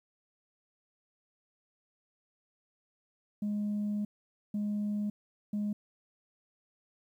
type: tone bursts at uneven times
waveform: sine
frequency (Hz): 207.7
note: G#3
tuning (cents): 0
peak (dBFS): -28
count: 3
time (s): 3.42-4.05 / 4.54-5.1 / 5.53-5.73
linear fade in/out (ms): 5
effects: tanh soft clip ceiling -28 dBFS + 11-bit